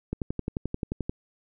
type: click train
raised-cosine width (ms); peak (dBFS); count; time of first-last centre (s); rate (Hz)
3; -16; 12; 0.13-1.095; 11.4
effects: none